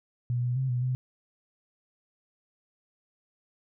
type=tone with pitch steps; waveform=sine; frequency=121.9 / 123.1 / 131.9 / 123.3 / 127.6 Hz; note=B2 / B2 / C3 / B2 / C3; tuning=-22 / -5 / +14 / -2 / -43 cents; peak=-25 dBFS; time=0.3-0.95 s; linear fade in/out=0 ms; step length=130 ms; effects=none